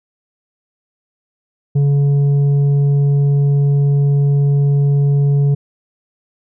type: tone with tanh clipping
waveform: sine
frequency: 141.8 Hz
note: C#3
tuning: 40 cents sharp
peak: -11 dBFS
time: 1.75-5.55 s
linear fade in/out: 10 ms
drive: 5 dB
effects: none